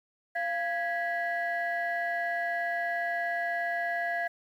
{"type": "tone cluster", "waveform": "sine", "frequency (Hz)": [691, 1659, 1958], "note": ["F5", "G#6", "B6"], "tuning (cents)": [-19, -2, -15], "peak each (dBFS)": [-30, -32, -35], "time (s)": [0.35, 4.28], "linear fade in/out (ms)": 10, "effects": ["tanh soft clip ceiling -21 dBFS", "10-bit"]}